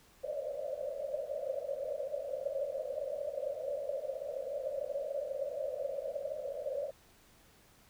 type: band-pass noise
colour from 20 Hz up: pink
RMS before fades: -38 dBFS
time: 0.23-6.91 s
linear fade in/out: 10 ms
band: 530 to 610 Hz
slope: 96 dB/octave
effects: pink hiss -63 dBFS RMS until 7.89 s